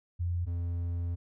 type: tone pair in turn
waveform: sine / triangle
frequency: 87.31 / 86.26 Hz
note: F2 / F2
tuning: 0 / -21 cents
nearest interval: unison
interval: 21 cents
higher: first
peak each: -28 dBFS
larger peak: neither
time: 0.19-0.46 / 0.46-1.16 s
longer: second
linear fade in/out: 20 ms
effects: none